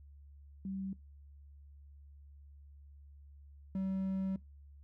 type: tone pair in turn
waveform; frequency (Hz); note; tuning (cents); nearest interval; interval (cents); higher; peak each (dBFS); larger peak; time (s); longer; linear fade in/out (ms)
sine / triangle; 192.7 / 191.04; G3 / G3; -29 / -44; unison; 15; first; -37 / -31; second; 0.65-0.93 / 3.75-4.36; second; 2
effects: noise-tail reverb RT60 0.2 s tail -21 dB re dry + added 71 Hz sine -53 dBFS peak until 4.83 s